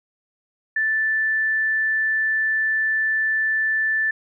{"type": "tone", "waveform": "sine", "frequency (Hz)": 1760, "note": "A6", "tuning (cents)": 0, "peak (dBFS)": -18, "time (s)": [0.76, 4.11], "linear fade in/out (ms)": 5, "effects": []}